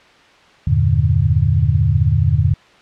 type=chord; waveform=sine; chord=E half-diminished seventh; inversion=none; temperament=equal; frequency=82.41 / 98 / 116.54 / 146.83 Hz; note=E2 / G2 / Bb2 / D3; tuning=0 / 0 / 0 / 0 cents; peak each=-17 dBFS; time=0.67-2.54 s; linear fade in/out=5 ms; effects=white hiss -47 dBFS RMS until 2.81 s + low-pass 3000 Hz 12 dB/octave